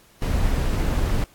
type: noise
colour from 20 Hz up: brown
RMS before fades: -21 dBFS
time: 0.22-1.24 s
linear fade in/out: 2 ms
effects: pink hiss -54 dBFS RMS until 1.34 s + AAC 64 kbps